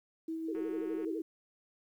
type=tone with tremolo; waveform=sine; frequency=323.5 Hz; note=E4; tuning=32 cents flat; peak=-34 dBFS; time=0.28-1.22 s; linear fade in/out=5 ms; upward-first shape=sine; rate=6.5 Hz; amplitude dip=25%
type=tone with vibrato; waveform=sine; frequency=413 Hz; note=G#4; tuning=10 cents flat; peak=-37 dBFS; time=0.48-1.21 s; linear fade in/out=5 ms; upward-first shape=sine; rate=12 Hz; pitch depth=200 cents each way
type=click train; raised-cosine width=0.5 ms; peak=-40 dBFS; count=92; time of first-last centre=0.55-1.047 s; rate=183 Hz
effects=11-bit

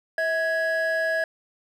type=tone pair together; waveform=triangle; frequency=647.2 / 1665 Hz; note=E5 / G#6; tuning=-32 / +4 cents; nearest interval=octave + major third; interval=1636 cents; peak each=-22 dBFS; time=0.18-1.24 s; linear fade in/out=2 ms; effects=tanh soft clip ceiling -15 dBFS

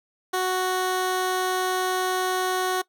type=tone; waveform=15% pulse; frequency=370 Hz; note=F#4; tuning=in tune; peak=-16 dBFS; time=0.33-2.82 s; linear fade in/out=10 ms; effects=noise-tail reverb RT60 0.1 s tail -20 dB re dry

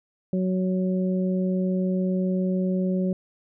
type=harmonic tone; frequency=185.4 Hz; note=F#3; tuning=4 cents sharp; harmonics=1 / 2 / 3; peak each=-22 / -30 / -32 dBFS; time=0.33-3.13 s; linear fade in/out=2 ms; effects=none

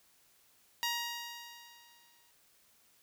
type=tone with exponential decay; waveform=10% pulse; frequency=945 Hz; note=A#5; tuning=23 cents sharp; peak=-22 dBFS; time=0.83-2.31 s; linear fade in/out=0 ms; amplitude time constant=320 ms; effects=white hiss -67 dBFS RMS until 3.02 s

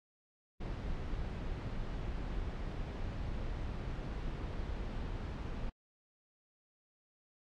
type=noise; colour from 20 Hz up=brown; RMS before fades=-39 dBFS; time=0.6-5.7 s; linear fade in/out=10 ms; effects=low-pass 4000 Hz 12 dB/octave + AAC 64 kbps

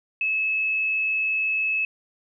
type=tone; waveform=sine; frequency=2594 Hz; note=E7; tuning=28 cents flat; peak=-21 dBFS; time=0.21-1.85 s; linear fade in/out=2 ms; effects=none

